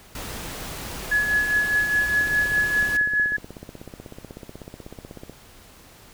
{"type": "noise", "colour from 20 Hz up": "pink", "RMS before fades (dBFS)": -34, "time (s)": [0.15, 2.97], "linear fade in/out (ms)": 2}
{"type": "tone with tremolo", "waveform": "sine", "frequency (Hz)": 1695, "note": "G#6", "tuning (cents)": 35, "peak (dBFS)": -16, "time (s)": [1.11, 3.37], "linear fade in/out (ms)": 10, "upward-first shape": "triangle", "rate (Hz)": 4.9, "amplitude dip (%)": 60}
{"type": "click train", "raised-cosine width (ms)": 2, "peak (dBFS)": -24, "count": 51, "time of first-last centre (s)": [2.21, 5.296], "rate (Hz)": 16.2}
{"effects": ["pink hiss -49 dBFS RMS until 6.13 s"]}